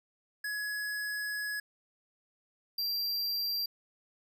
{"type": "tone pair in turn", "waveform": "square", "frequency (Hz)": [1684, 4730], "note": ["G#6", "D8"], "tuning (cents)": [24, 12], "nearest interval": "octave + tritone", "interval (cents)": 1788, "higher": "second", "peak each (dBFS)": [-34, -31], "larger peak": "second", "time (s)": [[0.44, 1.6], [2.78, 3.66]], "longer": "first", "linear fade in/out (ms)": 5, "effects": []}